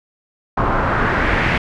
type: noise with low-pass filter sweep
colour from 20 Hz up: pink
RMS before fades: -17 dBFS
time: 0.57-1.58 s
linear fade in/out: 5 ms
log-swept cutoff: 1100 to 2300 Hz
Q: 2.3
effects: none